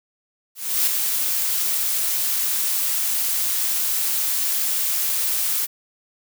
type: noise with ADSR envelope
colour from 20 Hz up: blue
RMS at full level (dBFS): -18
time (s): 0.55-5.67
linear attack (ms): 320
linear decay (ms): 6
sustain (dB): -4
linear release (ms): 30
effects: none